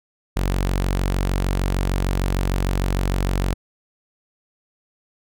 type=tone; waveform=sawtooth; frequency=46.56 Hz; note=F#1; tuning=12 cents sharp; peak=-15 dBFS; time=0.36-3.54 s; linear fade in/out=10 ms; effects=none